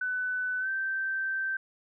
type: tone with pitch glide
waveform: sine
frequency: 1500 to 1557.4 Hz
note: F#6 to G6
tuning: +23 to -12 cents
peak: -28 dBFS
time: 0.01-1.57 s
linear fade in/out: 5 ms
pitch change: +65 cents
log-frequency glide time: 0.59-0.69 s
effects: none